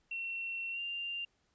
sine tone with pitch glide, 2718 to 2788 Hz, F7 to F7, -48 to -4 cents, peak -36 dBFS, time 0.11-1.25 s, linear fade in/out 5 ms, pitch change +44 cents, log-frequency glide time 0.72-0.8 s, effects pink hiss -75 dBFS RMS until 1.54 s + resampled to 16000 Hz

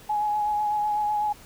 sine tone with vibrato, 839 Hz, G#5, 17 cents sharp, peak -22 dBFS, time 0.09-1.33 s, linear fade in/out 10 ms, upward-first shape sine, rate 8 Hz, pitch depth 20 cents each way, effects pink hiss -49 dBFS RMS until 1.45 s

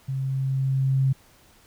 sine tone with level ramp, 133.9 Hz, C3, 40 cents sharp, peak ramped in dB -25 to -17 dBFS, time 0.08-1.13 s, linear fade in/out 10 ms, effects pink hiss -56 dBFS RMS until 1.66 s

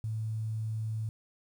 sine tone with quantisation, 110 Hz, A2, in tune, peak -31 dBFS, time 0.04-1.09 s, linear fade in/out 0 ms, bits 10, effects none

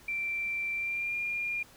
sine tone with pitch glide, 2349 to 2409 Hz, D7 to D7, 0 to +43 cents, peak -30 dBFS, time 0.08-1.63 s, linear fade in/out 5 ms, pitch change +43 cents, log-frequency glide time 0.75-1.15 s, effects pink hiss -56 dBFS RMS until 1.76 s

